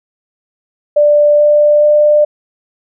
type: tone with pitch steps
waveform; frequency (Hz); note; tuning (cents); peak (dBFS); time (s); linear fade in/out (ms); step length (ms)
sine; 590 / 593.4 / 596.9; D5 / D5 / D5; +8 / +18 / +28; -5; 0.96-2.25; 10; 430
effects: none